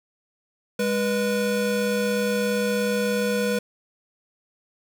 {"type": "tone pair together", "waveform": "square", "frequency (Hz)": [204.2, 488.8], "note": ["G#3", "B4"], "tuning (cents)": [-29, -18], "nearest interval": "octave + minor third", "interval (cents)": 1511, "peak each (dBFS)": [-26, -24], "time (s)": [0.79, 3.59], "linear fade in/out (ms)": 5, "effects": []}